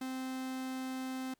45% pulse tone, 260.1 Hz, C4, 10 cents flat, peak -37 dBFS, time 0.01-1.34 s, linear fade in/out 5 ms, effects pink hiss -75 dBFS RMS until 1.39 s

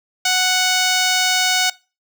5% pulse tone with notch filter, 740 Hz, F#5, in tune, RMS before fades -17 dBFS, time 0.25-1.7 s, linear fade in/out 5 ms, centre 10000 Hz, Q 1.2, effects noise-tail reverb RT60 0.3 s tail -22 dB re dry

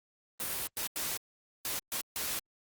white noise bursts at uneven times, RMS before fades -35 dBFS, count 6, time 0.4-0.67 / 0.77-0.87 / 0.96-1.17 / 1.65-1.79 / 1.92-2.01 / 2.16-2.39 s, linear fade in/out 0 ms, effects Opus 24 kbps

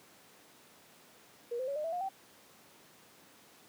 sine tone with pitch steps, 475.8 / 515.9 / 559.3 / 606.4 / 657.5 / 712.9 / 772.9 Hz, A#4 / C5 / C#5 / D#5 / E5 / F5 / G5, +35 / -24 / +15 / -45 / -5 / +35 / -25 cents, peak -33 dBFS, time 1.51-2.091 s, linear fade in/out 10 ms, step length 83 ms, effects pink hiss -59 dBFS RMS until 3.68 s + high-pass 200 Hz 12 dB/octave

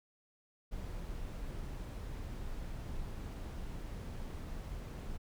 brown noise, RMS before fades -42 dBFS, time 0.71-5.18 s, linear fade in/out 20 ms, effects none

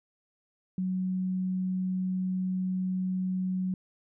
sine tone, 185.5 Hz, F#3, 5 cents sharp, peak -27 dBFS, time 0.78-3.74 s, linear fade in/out 2 ms, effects none

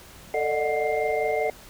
sine tone cluster, 444.4 / 590 / 615 / 736 / 2101 Hz, A4 / D5 / D#5 / F#5 / C7, +17 / +8 / -20 / -9 / +7 cents, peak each -26 / -32 / -28 / -28 / -32 dBFS, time 0.34-1.5 s, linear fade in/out 2 ms, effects pink hiss -47 dBFS RMS until 1.69 s

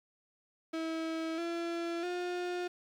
35% pulse tone with pitch steps, 323.9 / 338.7 / 356.2 Hz, E4 / E4 / F4, -30 / +47 / +34 cents, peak -32 dBFS, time 0.73-2.68 s, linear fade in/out 10 ms, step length 650 ms, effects low-pass 5000 Hz 12 dB/octave + 10-bit

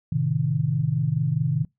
sine chord, A diminished, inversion none, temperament equal, 110 / 130.81 / 155.56 Hz, A2 / C3 / Eb3, 0 / 0 / 0 cents, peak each -29 / -24 / -23 dBFS, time 0.12-1.65 s, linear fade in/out 5 ms, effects noise-tail reverb RT60 0.2 s tail -26 dB re dry

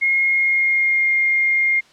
sine tone with pitch glide, 2150 to 2124 Hz, C7 to C7, +47 to +25 cents, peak -14 dBFS, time 0.01-1.81 s, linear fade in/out 20 ms, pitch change -22 cents, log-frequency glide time 0.23-1.1 s, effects white hiss -51 dBFS RMS until 1.92 s + low-pass 5000 Hz 12 dB/octave

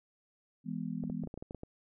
sine chord, E major, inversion none, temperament just, 164.81 / 206 / 247.2 Hz, E3 / G#3 / B3, 0 / -14 / +2 cents, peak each -39 dBFS, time 0.64-1.28 s, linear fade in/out 50 ms
clicks, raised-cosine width 2 ms, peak -29 dBFS, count 10, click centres 1.038 / 1.099 / 1.237 / 1.273 / 1.341 / 1.376 / 1.425 / 1.509 / 1.547 / 1.634 s
effects none

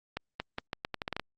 accelerating click train, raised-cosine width 0.3 ms, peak -17 dBFS, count 11, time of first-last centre 0.17-1.197 s, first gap 230 ms, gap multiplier 0.8, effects Opus 48 kbps

